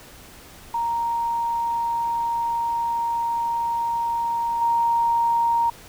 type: tone with level steps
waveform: sine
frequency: 932.3 Hz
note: A#5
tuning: in tune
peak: -21 / -17 dBFS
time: 0.74-5.7 s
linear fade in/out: 5 ms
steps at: 4.61 s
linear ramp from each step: 10 ms
effects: pink hiss -45 dBFS RMS until 5.88 s